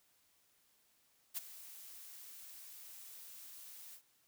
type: noise with ADSR envelope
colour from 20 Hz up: blue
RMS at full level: -38 dBFS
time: 1.34-4.02 s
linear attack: 32 ms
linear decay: 21 ms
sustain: -15 dB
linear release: 84 ms
effects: white hiss -73 dBFS RMS until 4.27 s